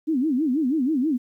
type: tone with vibrato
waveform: sine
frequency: 281.9 Hz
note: C#4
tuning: 29 cents sharp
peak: -19 dBFS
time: 0.07-1.18 s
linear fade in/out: 20 ms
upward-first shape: sine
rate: 6.2 Hz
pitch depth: 250 cents each way
effects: 10-bit